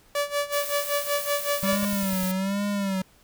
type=tone with tremolo; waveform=sawtooth; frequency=577 Hz; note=D5; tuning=31 cents flat; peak=-18 dBFS; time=0.15-1.85 s; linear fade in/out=2 ms; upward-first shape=sine; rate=5.3 Hz; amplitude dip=85%
type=noise; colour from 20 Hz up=blue; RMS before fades=-33 dBFS; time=0.52-2.32 s; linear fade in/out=10 ms
type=click train; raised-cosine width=5 ms; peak=-27 dBFS; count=7; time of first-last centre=1.63-2.232 s; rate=9.96 Hz
type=tone with vibrato; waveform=square; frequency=194.7 Hz; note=G3; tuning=12 cents flat; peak=-25 dBFS; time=1.63-3.02 s; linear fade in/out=5 ms; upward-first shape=sine; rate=1.2 Hz; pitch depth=81 cents each way
effects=pink hiss -58 dBFS RMS until 3.23 s